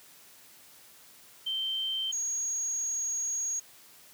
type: tone pair in turn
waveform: sine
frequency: 3121 / 6613 Hz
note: G7 / G#8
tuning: -8 / -8 cents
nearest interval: octave + minor second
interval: 1300 cents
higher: second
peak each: -29 / -29 dBFS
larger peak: neither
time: 1.46-2.12 / 2.12-3.6 s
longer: second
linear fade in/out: 10 ms
effects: white hiss -55 dBFS RMS until 4.13 s + high-pass 80 Hz 12 dB/octave